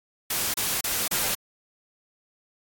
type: noise bursts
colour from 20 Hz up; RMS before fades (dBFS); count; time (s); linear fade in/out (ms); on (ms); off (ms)
white; -26; 4; 0.3-1.35; 5; 240; 30
effects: AAC 64 kbps